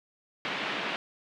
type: band-pass noise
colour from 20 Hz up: white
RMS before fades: -33 dBFS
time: 0.45-0.96 s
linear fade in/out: 0 ms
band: 170 to 3100 Hz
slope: 24 dB/octave
effects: none